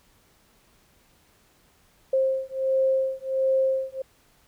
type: beating tone pair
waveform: sine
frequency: 529 / 530.4 Hz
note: C5 / C5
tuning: +19 / +23 cents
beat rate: 1.4 Hz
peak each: -24 dBFS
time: 2.13-4.02 s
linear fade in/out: 5 ms
effects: pink hiss -61 dBFS RMS until 4.47 s